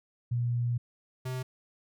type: tone pair in turn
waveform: sine / square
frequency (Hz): 120.2 / 128.46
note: B2 / C3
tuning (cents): -46 / -31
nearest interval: minor second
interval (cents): 115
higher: second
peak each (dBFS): -26 / -33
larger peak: first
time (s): 0.31-0.78 / 1.25-1.43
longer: first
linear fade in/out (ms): 10
effects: none